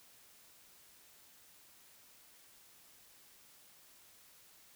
silence, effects white hiss -62 dBFS RMS until 4.75 s

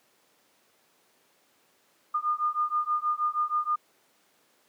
sine beating tone pair, 1213 / 1219.3 Hz, D#6 / D#6, -44 / -35 cents, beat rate 6.3 Hz, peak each -28 / -28 dBFS, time 2.14-3.76 s, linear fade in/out 10 ms, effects pink hiss -65 dBFS RMS until 4.68 s + high-pass 300 Hz 12 dB/octave

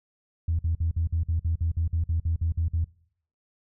sine tone bursts, 82.7 Hz, E2, 6 cents sharp, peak -21 dBFS, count 15, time 0.48-2.844 s, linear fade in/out 5 ms, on 110 ms, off 51 ms, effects noise-tail reverb RT60 0.6 s tail -22 dB re dry + tanh soft clip ceiling -17 dBFS

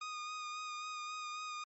sawtooth tone with vibrato, 1234 Hz, D#6, 15 cents flat, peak -37 dBFS, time 0.01-1.64 s, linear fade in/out 5 ms, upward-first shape sine, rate 3.7 Hz, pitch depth 20 cents each way, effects MP3 32 kbps

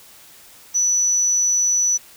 sine tone, 5940 Hz, F#8, 6 cents sharp, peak -15 dBFS, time 0.74-1.98 s, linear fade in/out 20 ms, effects white hiss -46 dBFS RMS until 2.16 s

